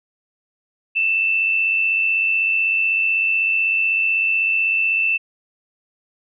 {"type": "tone pair together", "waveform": "sine", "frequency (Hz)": [2570, 2666], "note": ["E7", "E7"], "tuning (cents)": [-45, 19], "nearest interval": "minor second", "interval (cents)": 64, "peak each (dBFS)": [-26, -16], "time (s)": [0.95, 5.18], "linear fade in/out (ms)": 20, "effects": []}